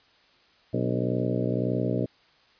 harmonic tone with a mistuned harmonic, 61.74 Hz, B1, in tune, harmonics 2 / 3 / 4 / 5 / 6 / 7 / 8 / 9 / 10, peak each -29 / -31 / -32 / -33 / -34 / -34 / -35 / -36 / -36 dBFS, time 0.73-2.06 s, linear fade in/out 10 ms, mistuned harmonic 5, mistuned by -63 cents, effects white hiss -60 dBFS RMS until 2.59 s + resampled to 11025 Hz

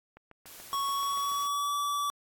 click train, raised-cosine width 0.5 ms, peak -35 dBFS, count 9, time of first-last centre 0.17-1.318 s, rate 6.97 Hz
white noise, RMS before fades -48 dBFS, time 0.46-1.47 s, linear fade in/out 0 ms
square tone with pitch glide, 1110 to 1152.5 Hz, C#6 to D6, +2 to -33 cents, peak -29 dBFS, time 0.73-2.1 s, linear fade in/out 0 ms, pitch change +65 cents, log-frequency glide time 0.88-1.75 s
effects AAC 64 kbps

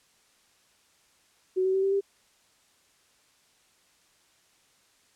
sine tone with pitch steps, 372.8 / 378.4 / 384.2 / 390 / 395.9 Hz, F#4 / F#4 / G4 / G4 / G4, +13 / +39 / -35 / -9 / +17 cents, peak -22 dBFS, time 1.56-2.01 s, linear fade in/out 20 ms, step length 90 ms, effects white hiss -64 dBFS RMS until 5.15 s + low-pass 9000 Hz 12 dB/octave

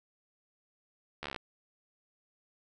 slowing click train, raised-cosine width 0.3 ms, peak -22 dBFS, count 10, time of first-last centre 1.23-1.362 s, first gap 13 ms, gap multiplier 1.03, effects none

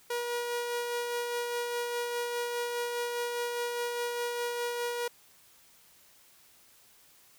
sawtooth tone with tremolo, 479.8 Hz, A#4, 50 cents sharp, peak -26 dBFS, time 0.1-5.08 s, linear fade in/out 5 ms, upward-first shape sine, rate 4.9 Hz, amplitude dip 30%, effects white hiss -60 dBFS RMS until 7.38 s

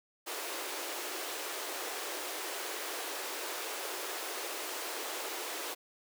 pink high-pass noise, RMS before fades -39 dBFS, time 0.26-5.75 s, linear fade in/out 20 ms, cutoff 330 Hz, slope 48 dB/octave, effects none

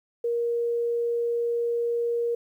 sine tone, 471 Hz, A#4, 18 cents sharp, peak -23 dBFS, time 0.24-2.35 s, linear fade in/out 5 ms, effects 10-bit

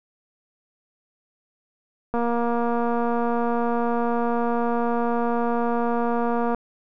click train, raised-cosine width 1 ms, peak -12 dBFS, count 1041, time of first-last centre 2.14-6.547 s, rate 236 Hz, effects none

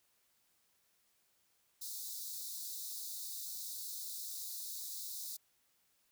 white high-pass noise, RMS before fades -44 dBFS, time 1.81-5.37 s, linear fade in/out 10 ms, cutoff 3700 Hz, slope 96 dB/octave, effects white hiss -75 dBFS RMS until 6.11 s

